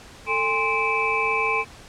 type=tone cluster; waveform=sine; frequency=444.5 / 813 / 1047 / 2327 / 2579 Hz; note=A4 / G#5 / C6 / D7 / E7; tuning=+18 / -37 / +1 / -17 / -39 cents; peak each=-28 / -30 / -25 / -24 / -28 dBFS; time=0.26-1.65 s; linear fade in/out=50 ms; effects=pink hiss -45 dBFS RMS until 1.88 s + low-pass 8000 Hz 12 dB/octave